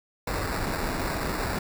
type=noise with sample-and-hold; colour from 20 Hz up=pink; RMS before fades=-29 dBFS; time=0.27-1.59 s; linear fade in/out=5 ms; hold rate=3150 Hz; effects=none

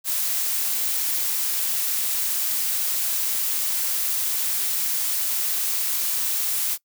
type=noise; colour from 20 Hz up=blue; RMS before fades=-24 dBFS; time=0.04-6.78 s; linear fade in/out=50 ms; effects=noise-tail reverb RT60 0.1 s tail -22 dB re dry

